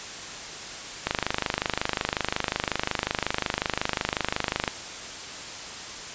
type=click train; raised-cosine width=0.3 ms; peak=-7 dBFS; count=93; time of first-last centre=1.07-4.678 s; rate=25.5 Hz; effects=white hiss -37 dBFS RMS until 6.14 s + resampled to 16000 Hz